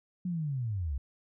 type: linear sweep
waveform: sine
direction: down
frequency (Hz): 185 to 61.74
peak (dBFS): -30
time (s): 0.25-0.98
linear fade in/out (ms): 5
effects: none